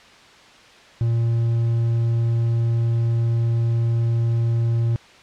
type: tone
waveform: triangle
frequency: 116.1 Hz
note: A#2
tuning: 7 cents flat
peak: -15 dBFS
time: 1.01-4.96 s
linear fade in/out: 0 ms
effects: white hiss -47 dBFS RMS until 5.22 s + low-pass 4000 Hz 12 dB/octave